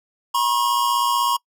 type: tone pair together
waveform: square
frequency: 963 / 1079 Hz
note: B5 / C#6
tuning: -44 / -47 cents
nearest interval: major second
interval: 197 cents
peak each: -21 dBFS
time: 0.34-1.37 s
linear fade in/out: 10 ms
effects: noise-tail reverb RT60 0.1 s tail -25 dB re dry